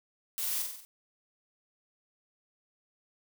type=noise with echo; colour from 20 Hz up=blue; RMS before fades=-34 dBFS; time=0.38-0.62 s; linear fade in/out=0 ms; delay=46 ms; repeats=5; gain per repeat=-4 dB; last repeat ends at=0.85 s; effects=none